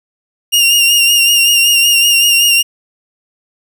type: tone with vibrato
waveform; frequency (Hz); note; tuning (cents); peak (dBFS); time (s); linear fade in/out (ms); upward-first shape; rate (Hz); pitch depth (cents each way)
sawtooth; 2807; F7; +8; -4; 0.52-2.63; 20; sine; 5.3; 37
effects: none